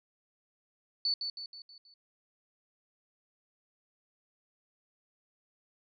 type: tone with echo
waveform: sine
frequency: 4480 Hz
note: C#8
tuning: 18 cents sharp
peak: -27 dBFS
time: 1.05-1.14 s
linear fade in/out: 2 ms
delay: 160 ms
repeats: 5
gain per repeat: -6 dB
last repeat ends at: 1.94 s
effects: none